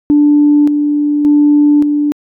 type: tone with tremolo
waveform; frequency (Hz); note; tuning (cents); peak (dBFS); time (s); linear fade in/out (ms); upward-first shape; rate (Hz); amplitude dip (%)
sine; 293.7; D4; 0; -4; 0.1-2.12; 0; square; 0.87; 45
effects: tanh soft clip ceiling 0 dBFS